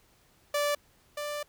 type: tone pair in turn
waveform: sawtooth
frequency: 583 / 589.4 Hz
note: D5 / D5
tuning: -13 / +6 cents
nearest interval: unison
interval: 19 cents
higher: second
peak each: -22 / -29 dBFS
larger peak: first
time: 0.54-0.75 / 1.17-1.43 s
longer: second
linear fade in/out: 5 ms
effects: pink hiss -64 dBFS RMS until 1.48 s